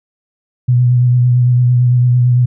sine tone with vibrato, 123.5 Hz, B2, in tune, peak -7 dBFS, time 0.68-2.46 s, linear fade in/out 10 ms, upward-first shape triangle, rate 8.9 Hz, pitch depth 30 cents each way, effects none

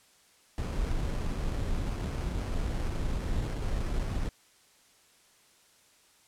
brown noise with sample-and-hold, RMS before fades -31 dBFS, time 0.58-4.29 s, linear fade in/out 0 ms, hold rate 3675 Hz, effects white hiss -62 dBFS RMS until 6.27 s + low-pass 10000 Hz 12 dB/octave

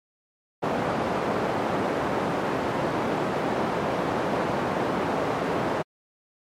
white band-pass noise, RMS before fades -26 dBFS, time 0.62-5.83 s, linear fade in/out 20 ms, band 140 to 790 Hz, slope 12 dB/octave, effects MP3 64 kbps

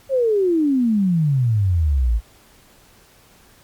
sine exponential sweep, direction down, 554 to 52 Hz, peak -14 dBFS, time 0.09-2.21 s, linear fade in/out 50 ms, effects pink hiss -51 dBFS RMS until 3.63 s + MP3 96 kbps

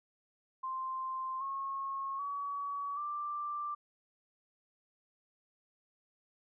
sine tone with pitch steps, 1046.5 / 1089.1 / 1133.3 / 1179.4 Hz, C6 / C#6 / C#6 / D6, 0 / -31 / +38 / +7 cents, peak -35 dBFS, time 0.63-3.75 s, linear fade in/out 10 ms, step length 780 ms, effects none

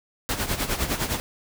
pink noise with tremolo, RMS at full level -24 dBFS, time 0.29-1.2 s, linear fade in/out 0 ms, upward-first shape sine, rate 9.8 Hz, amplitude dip 70%, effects none

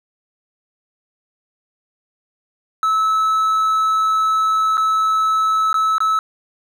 triangle tone with dropouts, 1301 Hz, E6, 23 cents flat, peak -12 dBFS, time 2.83-6.19 s, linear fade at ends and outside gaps 1 ms, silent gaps 4.771-4.778 / 5.729-5.742 / 5.982-6.004 s, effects none

